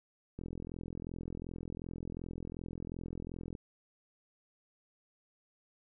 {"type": "click train", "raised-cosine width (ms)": 3, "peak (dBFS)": -29, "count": 136, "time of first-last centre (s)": [0.39, 3.552], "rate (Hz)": 42.7, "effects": []}